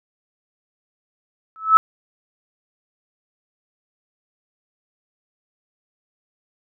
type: tone with exponential growth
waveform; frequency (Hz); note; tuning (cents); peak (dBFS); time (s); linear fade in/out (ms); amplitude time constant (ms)
sine; 1303; E6; -20; -3; 1.56-1.77; 0; 45
effects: none